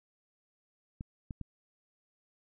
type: clicks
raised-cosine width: 5 ms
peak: -27 dBFS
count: 3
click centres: 1.009 / 1.308 / 1.413 s
effects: none